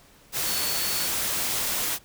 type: tone in noise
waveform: sine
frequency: 4435 Hz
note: C#8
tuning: in tune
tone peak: -32 dBFS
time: 0.44-1.09 s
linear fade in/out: 50 ms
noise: white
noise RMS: -27 dBFS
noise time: 0.32-1.99 s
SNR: -8 dB
effects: pink hiss -55 dBFS RMS until 2.04 s